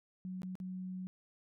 sine tone with dropouts, 185 Hz, F#3, in tune, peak -39 dBFS, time 0.25-1.07 s, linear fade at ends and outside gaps 0 ms, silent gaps 0.419-0.432 / 0.554-0.601 s, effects none

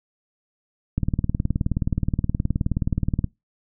click train, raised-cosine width 5 ms, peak -9 dBFS, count 44, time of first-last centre 0.98-3.243 s, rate 19 Hz, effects noise-tail reverb RT60 0.2 s tail -23 dB re dry

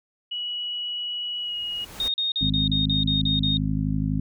sine tone with pitch glide, 2927 to 2887 Hz, F#7 to F#7, -19 to -43 cents, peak -27 dBFS, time 0.31-1.85 s, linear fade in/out 10 ms, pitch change -24 cents, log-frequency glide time 1.42-1.55 s
pink noise with exponential growth, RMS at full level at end -36 dBFS, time 1.11-2.08 s, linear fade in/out 1 ms, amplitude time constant 210 ms
sine tone bursts, 3705 Hz, A#7, 11 cents flat, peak -22 dBFS, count 9, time 2-3.572 s, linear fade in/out 2 ms, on 140 ms, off 39 ms
harmonic tone, 52.1 Hz, G#1, 6 cents sharp, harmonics 1 / 2 / 3 / 4 / 5, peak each -29 / -30 / -26 / -30 / -28 dBFS, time 2.41-4.2 s, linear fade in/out 5 ms
effects none

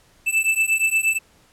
square beating tone pair, 2637 / 2645.5 Hz, E7 / E7, 0 / +6 cents, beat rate 8.5 Hz, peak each -21 / -21 dBFS, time 0.26-1.19 s, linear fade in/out 20 ms, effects pink hiss -56 dBFS RMS until 1.52 s + low-pass 12000 Hz 12 dB/octave

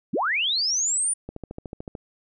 sine linear sweep, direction up, 130.81 to 9540 Hz, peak -21 dBFS, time 0.13-1.14 s, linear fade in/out 10 ms
click train, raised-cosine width 2 ms, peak -21 dBFS, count 10, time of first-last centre 1.29-1.952 s, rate 13.6 Hz
effects none

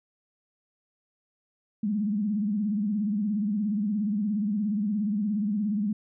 sine tone with vibrato, 207.7 Hz, G#3, in tune, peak -24 dBFS, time 1.83-5.93 s, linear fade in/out 5 ms, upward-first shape sine, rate 17 Hz, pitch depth 110 cents each way, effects none

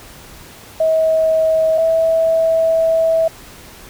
sine tone pair in turn, 640 / 651.6 Hz, D#5 / E5, +49 / -20 cents, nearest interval unison, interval 31 cents, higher second, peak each -11 dBFS, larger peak neither, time 0.8-1.78 / 1.78-3.28 s, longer second, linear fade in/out 5 ms, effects pink hiss -39 dBFS RMS until 3.89 s

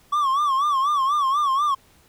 triangle tone with vibrato, 1125 Hz, C#6, 25 cents sharp, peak -16 dBFS, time 0.12-1.75 s, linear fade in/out 10 ms, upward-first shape sine, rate 4.1 Hz, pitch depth 120 cents each way, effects pink hiss -56 dBFS RMS until 2.08 s

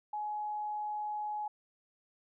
sine tone, 842 Hz, G#5, 24 cents sharp, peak -34 dBFS, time 0.13-1.48 s, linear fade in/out 5 ms, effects none

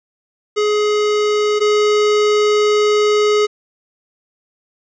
square tone pair in turn, 420 / 420 Hz, G#4 / G#4, +19 / +19 cents, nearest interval unison, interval 0 cents, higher neither, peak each -14 / -12 dBFS, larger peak second, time 0.56-1.6 / 1.6-3.47 s, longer second, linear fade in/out 20 ms, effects resampled to 16000 Hz + 8-bit

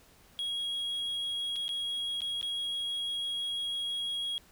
triangle tone with dropouts, 3302 Hz, G#7, 11 cents flat, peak -30 dBFS, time 0.39-4.38 s, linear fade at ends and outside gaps 0 ms, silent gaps 1.559-1.563 / 1.681-1.691 / 2.206-2.218 / 2.413-2.428 s, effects pink hiss -60 dBFS RMS until 4.51 s

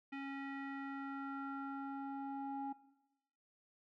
square tone with low-pass filter sweep, 274.9 Hz, C#4, 14 cents flat, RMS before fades -44 dBFS, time 0.12-2.73 s, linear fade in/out 10 ms, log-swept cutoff 2300 to 860 Hz, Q 3.6, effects noise-tail reverb RT60 1.0 s tail -18 dB re dry

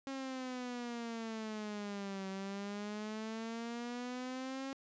sawtooth exponential two-way sweep, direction down then up, 272.1 to 191.1 to 272.1 Hz, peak -36 dBFS, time 0.07-4.73 s, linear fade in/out 0 ms, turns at 2.28 s, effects resampled to 16000 Hz + 12-bit

